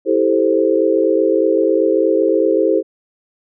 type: chord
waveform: sine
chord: A minor seventh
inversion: second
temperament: equal with one note detuned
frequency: 327 / 392 / 440 / 523.3 Hz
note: E4 / G4 / A4 / C5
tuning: -14 / 0 / 0 / 0 cents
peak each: -17 dBFS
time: 0.05-2.83 s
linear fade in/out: 50 ms
effects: none